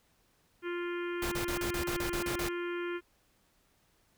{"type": "harmonic tone", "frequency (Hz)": 349.2, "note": "F4", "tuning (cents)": 0, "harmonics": [1, 3, 4, 5, 6, 7, 8, 9], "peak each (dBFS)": [-34, -46, -43, -46, -49, -48, -55, -54], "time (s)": [0.62, 3.01], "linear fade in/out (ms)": 50}
{"type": "noise bursts", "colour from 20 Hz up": "pink", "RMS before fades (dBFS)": -36, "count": 10, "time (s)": [1.22, 2.486], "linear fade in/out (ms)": 2, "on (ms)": 96, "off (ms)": 34}
{"effects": ["pink hiss -70 dBFS RMS until 4.17 s"]}